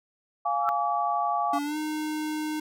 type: chord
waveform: sine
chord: D diminished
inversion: first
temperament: equal with one note detuned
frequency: 698.5 / 830.6 / 1147.2 Hz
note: F5 / Ab5 / D6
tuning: 0 / 0 / -41 cents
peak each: -28 dBFS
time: 0.45-1.59 s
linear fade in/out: 10 ms
type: tone with exponential growth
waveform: sine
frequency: 1334 Hz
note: E6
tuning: 20 cents sharp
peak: -20 dBFS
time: 0.59-0.69 s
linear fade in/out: 0 ms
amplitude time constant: 21 ms
type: tone with pitch glide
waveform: square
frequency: 288 to 306.9 Hz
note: D4 to D#4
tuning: -34 to -24 cents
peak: -29 dBFS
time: 1.53-2.6 s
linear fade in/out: 5 ms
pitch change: +110 cents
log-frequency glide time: 1.63-1.77 s
effects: none